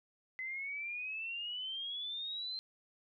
sine exponential sweep, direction up, 2029 to 4145 Hz, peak -38 dBFS, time 0.39-2.59 s, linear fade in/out 0 ms, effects none

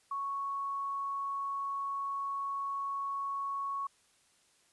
sine tone, 1108.7 Hz, C#6, in tune, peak -33 dBFS, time 0.11-3.87 s, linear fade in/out 5 ms, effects white hiss -68 dBFS RMS until 4.72 s + resampled to 24000 Hz

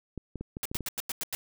clicks, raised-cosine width 3 ms, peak -23 dBFS, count 7, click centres 0.177 / 0.357 / 0.41 / 0.569 / 0.715 / 0.754 / 0.807 s
white noise bursts, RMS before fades -33 dBFS, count 7, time 0.63-1.35 s, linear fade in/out 0 ms, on 24 ms, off 92 ms
effects none

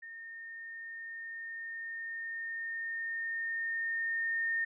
sine tone with level ramp, 1828 Hz, A#6, 34 cents flat, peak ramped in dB -44 to -29 dBFS, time 0.02-4.65 s, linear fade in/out 10 ms, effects none

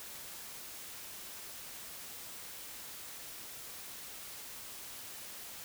silence, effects white hiss -47 dBFS RMS until 5.64 s

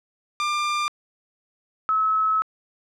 sawtooth / sine tone pair in turn, 1194 / 1292.6 Hz, D6 / E6, +28 / -34 cents, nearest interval minor second, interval 138 cents, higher second, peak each -18 dBFS, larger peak neither, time 0.4-0.88 / 1.89-2.42 s, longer second, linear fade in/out 0 ms, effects low-pass 6000 Hz 12 dB/octave

